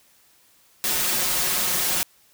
white noise with comb filter, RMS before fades -23 dBFS, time 0.84-2.03 s, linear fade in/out 0 ms, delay 5.5 ms, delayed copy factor +0.75, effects white hiss -58 dBFS RMS until 2.33 s

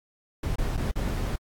brown noise with dropouts, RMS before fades -27 dBFS, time 0.43-1.36 s, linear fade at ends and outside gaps 5 ms, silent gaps 0.558-0.583 / 0.765-0.774 / 0.913-0.957 s, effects AAC 64 kbps

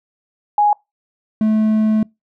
sine / triangle tone pair in turn, 830.6 / 216.8 Hz, G#5 / A3, 0 / -25 cents, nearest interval octave + major seventh, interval 2325 cents, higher first, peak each -10 dBFS, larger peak neither, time 0.58-0.73 / 1.41-2.03 s, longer second, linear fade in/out 2 ms, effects noise-tail reverb RT60 0.2 s tail -25 dB re dry

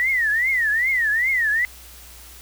sine tone with vibrato, 1905 Hz, A#6, 37 cents sharp, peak -17 dBFS, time 0-1.65 s, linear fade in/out 0 ms, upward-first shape triangle, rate 2.5 Hz, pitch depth 240 cents each way, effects added 60 Hz sine -45 dBFS peak until 2.41 s + white hiss -44 dBFS RMS until 2.41 s

